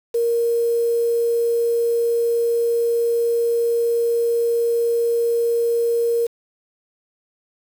sine tone with quantisation, 467.8 Hz, A#4, 6 cents sharp, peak -16 dBFS, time 0.14-6.27 s, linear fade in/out 10 ms, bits 6, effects none

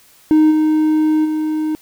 triangle tone with level steps, 310 Hz, D#4, 6 cents flat, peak -5 / -9 / -14 dBFS, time 0.31-1.75 s, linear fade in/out 0 ms, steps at 0.5 / 1.24 s, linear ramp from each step 20 ms, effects tanh soft clip ceiling -1 dBFS + white hiss -49 dBFS RMS until 1.81 s

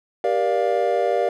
triangle chord, G minor seventh, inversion none, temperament equal with one note detuned, 392 / 473.8 / 587.3 / 698.5 Hz, G4 / Bb4 / D5 / F5, 0 / +28 / 0 / 0 cents, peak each -23 / -21 / -21 / -21 dBFS, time 0.24-1.29 s, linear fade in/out 2 ms, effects none

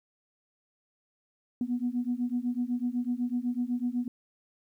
sine beating tone pair, 240.7 / 248.7 Hz, B3 / B3, -44 / +12 cents, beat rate 8 Hz, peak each -30 dBFS, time 1.61-4.08 s, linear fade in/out 2 ms, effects tanh soft clip ceiling -20 dBFS + 11-bit

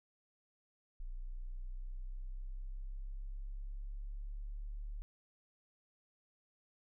sine linear sweep, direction up, 30 to 36.78 Hz, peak -40 dBFS, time 1-5.02 s, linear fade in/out 0 ms, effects none

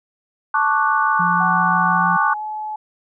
sine chord, D major seventh, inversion second, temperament equal, 880 / 1108.7 / 1174.7 / 1480 Hz, A5 / C#6 / D6 / F#6, 0 / 0 / 0 / 0 cents, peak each -20 dBFS, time 0.54-2.34 s, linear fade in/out 5 ms
sine tone, 174.61 Hz, F3, in tune, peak -23 dBFS, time 1.19-2.17 s, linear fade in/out 10 ms
sine tone with pitch glide, 754 to 856.2 Hz, F#5 to A5, +32 to -47 cents, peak -24 dBFS, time 1.4-2.76 s, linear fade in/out 5 ms, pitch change +221 cents, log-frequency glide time 1.92-2.42 s
effects none

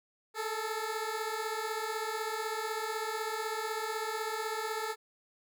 15% pulse beating tone pair, 430 / 446 Hz, A4 / A4, -40 / +23 cents, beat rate 16 Hz, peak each -30 dBFS, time 0.34-4.96 s, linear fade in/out 50 ms, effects none

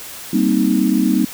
sine chord, C minor seventh, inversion second, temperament equal, 196 / 233.1 / 261.6 / 311.1 Hz, G3 / Bb3 / C4 / Eb4, 0 / 0 / 0 / 0 cents, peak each -18 dBFS, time 0.33-1.25 s, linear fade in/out 5 ms, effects white hiss -33 dBFS RMS until 1.33 s

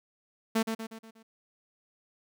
sawtooth tone with echo, 223.7 Hz, A3, 29 cents sharp, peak -20 dBFS, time 0.55-0.63 s, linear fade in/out 10 ms, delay 120 ms, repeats 5, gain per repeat -6 dB, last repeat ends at 1.23 s, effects none

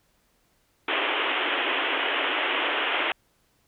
white band-pass noise, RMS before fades -26 dBFS, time 0.88-3.12 s, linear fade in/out 2 ms, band 270 to 3300 Hz, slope 96 dB/octave, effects pink hiss -67 dBFS RMS until 3.67 s

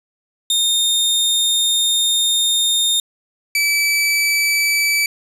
sawtooth tone pair in turn, 3660 / 2306 Hz, A#7 / D7, -32 / -32 cents, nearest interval minor sixth, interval 800 cents, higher first, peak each -11 dBFS, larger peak neither, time 0.5-3 / 3.55-5.06 s, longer first, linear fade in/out 2 ms, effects resampled to 32000 Hz + 8-bit

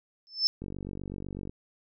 sine tone with exponential growth, 5274 Hz, E8, in tune, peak -17 dBFS, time 0.27-0.47 s, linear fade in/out 0 ms, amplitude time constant 42 ms
click train, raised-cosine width 3 ms, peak -25 dBFS, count 43, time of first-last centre 0.62-1.495 s, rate 48 Hz
effects none

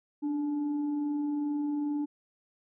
sine tone with frequency modulation, 293.7 Hz, D4, in tune, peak -28 dBFS, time 0.22-2.06 s, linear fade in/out 20 ms, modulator 565 Hz, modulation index 0.23, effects none

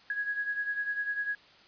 sine beating tone pair, 1661.2 / 1671.2 Hz, G#6 / G#6, 0 / +10 cents, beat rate 10 Hz, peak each -31 / -37 dBFS, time 0.1-1.35 s, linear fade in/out 2 ms, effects white hiss -57 dBFS RMS until 1.67 s + resampled to 11025 Hz

